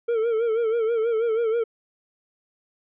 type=tone with vibrato; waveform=triangle; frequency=454.6 Hz; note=A#4; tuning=43 cents flat; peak=-18 dBFS; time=0.08-1.64 s; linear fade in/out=10 ms; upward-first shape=sine; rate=6.2 Hz; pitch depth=76 cents each way; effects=resampled to 8000 Hz